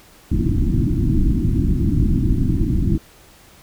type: low-pass noise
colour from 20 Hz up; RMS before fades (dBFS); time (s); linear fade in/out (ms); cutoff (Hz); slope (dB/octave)
pink; -17; 0.31-2.98; 5; 340; 96
effects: pink hiss -48 dBFS RMS until 3.62 s

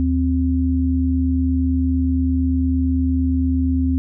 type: tone pair together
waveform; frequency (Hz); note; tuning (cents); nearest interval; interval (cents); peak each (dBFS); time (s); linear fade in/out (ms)
sine; 77.64 / 261.6; D#2 / C4; -3 / 0; octave + major sixth; 2103; -18; 0-3.98; 0
effects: none

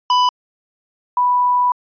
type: tone pair in turn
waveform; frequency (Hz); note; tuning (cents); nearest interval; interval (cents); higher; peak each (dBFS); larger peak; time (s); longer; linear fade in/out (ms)
square / sine; 994 / 986.6; B5 / B5; +11 / -2; unison; 13; first; -12; neither; 0.1-0.29 / 1.17-1.72; second; 2
effects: resampled to 11025 Hz

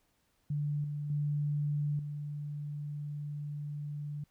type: tone with level steps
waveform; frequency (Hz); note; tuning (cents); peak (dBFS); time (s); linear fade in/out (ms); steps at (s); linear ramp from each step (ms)
sine; 146.83; D3; 0; -30 / -34 / -29 / -36; 0.5-4.24; 5; 0.84 / 1.1 / 1.99; 2
effects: pink hiss -74 dBFS RMS until 4.3 s

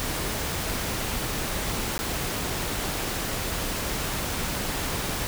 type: noise with dropouts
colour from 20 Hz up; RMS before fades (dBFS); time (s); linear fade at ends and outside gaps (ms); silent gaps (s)
pink; -29; 0-5.27; 0; 1.979-1.99
effects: none

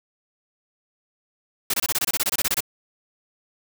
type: noise bursts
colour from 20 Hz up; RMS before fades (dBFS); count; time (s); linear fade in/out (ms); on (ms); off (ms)
white; -22; 15; 1.7-2.606; 5; 38; 24
effects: none

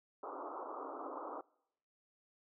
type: band-pass noise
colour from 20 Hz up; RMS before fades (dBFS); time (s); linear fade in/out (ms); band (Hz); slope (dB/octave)
white; -45; 0.23-1.41; 2; 270 to 1300; 96
effects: noise-tail reverb RT60 0.8 s tail -25 dB re dry

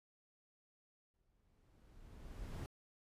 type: noise with exponential growth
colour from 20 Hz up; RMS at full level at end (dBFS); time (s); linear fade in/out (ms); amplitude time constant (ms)
brown; -42; 1.14-2.66; 0; 330
effects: resampled to 32000 Hz

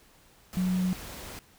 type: tone in noise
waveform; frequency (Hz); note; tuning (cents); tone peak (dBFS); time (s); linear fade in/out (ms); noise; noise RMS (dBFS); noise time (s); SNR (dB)
sine; 183.6; F#3; -13; -24; 0.57-0.93; 0; pink; -42; 0.53-1.39; +15
effects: pink hiss -59 dBFS RMS until 1.58 s

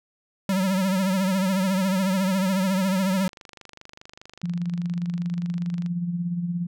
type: tone with vibrato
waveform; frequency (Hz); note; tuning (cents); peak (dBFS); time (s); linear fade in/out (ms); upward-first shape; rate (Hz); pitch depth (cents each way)
square; 190; F#3; +46; -21; 0.49-3.28; 2; triangle; 14; 87
type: click train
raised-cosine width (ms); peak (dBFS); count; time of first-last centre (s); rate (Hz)
0.2; -26; 75; 2.89-5.862; 24.9
type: tone with tremolo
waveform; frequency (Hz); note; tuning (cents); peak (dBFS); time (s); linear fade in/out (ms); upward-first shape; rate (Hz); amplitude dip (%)
sine; 173.8; F3; -8; -22; 4.43-6.67; 10; sine; 17; 50
effects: none

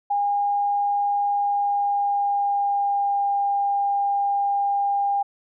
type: tone with pitch glide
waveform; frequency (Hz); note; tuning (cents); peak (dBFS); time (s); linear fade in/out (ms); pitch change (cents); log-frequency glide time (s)
sine; 812 to 803.6; G#5 to G5; -39 to +43; -19; 0.1-5.23; 10; -18; 1.3-3.27
effects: none

